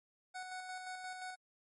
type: tone with tremolo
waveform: 25% pulse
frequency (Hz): 740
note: F#5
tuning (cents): 0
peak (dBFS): -38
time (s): 0.34-1.36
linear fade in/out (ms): 20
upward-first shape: square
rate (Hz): 5.7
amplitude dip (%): 35
effects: MP3 48 kbps